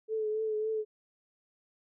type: tone with vibrato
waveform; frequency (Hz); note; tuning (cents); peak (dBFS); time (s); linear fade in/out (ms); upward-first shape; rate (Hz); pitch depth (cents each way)
sine; 433.7; A4; -25; -29; 0.08-0.85; 50; triangle; 3.6; 36
effects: none